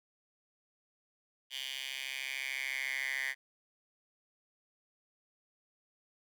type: tone with high-pass filter sweep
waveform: 10% pulse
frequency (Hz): 133.6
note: C3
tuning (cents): +36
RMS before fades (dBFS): -38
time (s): 1.5-3.35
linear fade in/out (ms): 50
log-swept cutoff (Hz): 2900 to 1900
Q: 6.1
effects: none